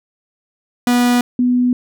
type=tone pair in turn; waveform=45% pulse / sine; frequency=244.1 / 247.5 Hz; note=B3 / B3; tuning=-20 / +4 cents; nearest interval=unison; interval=24 cents; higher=second; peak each=-11 dBFS; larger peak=neither; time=0.87-1.21 / 1.39-1.73 s; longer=neither; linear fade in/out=2 ms; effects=none